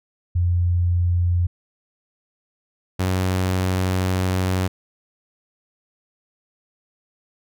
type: tone pair in turn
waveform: sine / sawtooth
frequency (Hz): 87.7 / 92.87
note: F2 / F#2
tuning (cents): +8 / +7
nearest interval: minor second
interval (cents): 99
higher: second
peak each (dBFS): -16 / -15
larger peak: second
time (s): 0.35-1.47 / 2.99-4.68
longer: second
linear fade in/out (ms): 10
effects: none